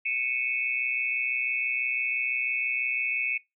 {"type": "tone cluster", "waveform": "sine", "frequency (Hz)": [2218, 2483, 2609], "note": ["C#7", "D#7", "E7"], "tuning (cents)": [0, -4, -18], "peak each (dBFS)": -30, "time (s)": [0.05, 3.38], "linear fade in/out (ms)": 10, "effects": ["noise-tail reverb RT60 0.2 s tail -21 dB re dry"]}